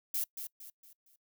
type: noise with echo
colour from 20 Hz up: violet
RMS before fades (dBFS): -33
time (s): 0.14-0.24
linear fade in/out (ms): 5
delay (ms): 230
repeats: 4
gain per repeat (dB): -8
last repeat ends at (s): 1.16
effects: noise-tail reverb RT60 0.1 s tail -23 dB re dry